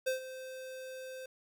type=tone with ADSR envelope; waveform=square; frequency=519 Hz; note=C5; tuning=14 cents flat; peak=-29 dBFS; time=0.06-1.26 s; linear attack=15 ms; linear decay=120 ms; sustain=-14 dB; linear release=5 ms; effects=10-bit